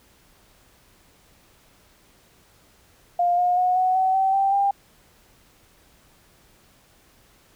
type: tone with pitch steps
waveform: sine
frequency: 703 / 715.7 / 728.6 / 741.8 / 755.2 / 768.8 / 782.7 / 796.9 Hz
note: F5 / F5 / F#5 / F#5 / F#5 / G5 / G5 / G5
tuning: +11 / +42 / -27 / +4 / +35 / -34 / -3 / +28 cents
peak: -17 dBFS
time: 3.19-4.71 s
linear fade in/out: 5 ms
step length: 190 ms
effects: pink hiss -57 dBFS RMS until 7.55 s